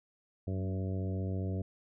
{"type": "harmonic tone with a mistuned harmonic", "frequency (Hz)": 94.9, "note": "F#2", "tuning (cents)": 44, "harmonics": [1, 2, 3, 4, 5, 6, 7], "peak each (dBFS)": [-33, -39, -43, -45, -47, -49, -50], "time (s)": [0.47, 1.62], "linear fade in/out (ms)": 5, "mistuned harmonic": 2, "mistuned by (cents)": -21, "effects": []}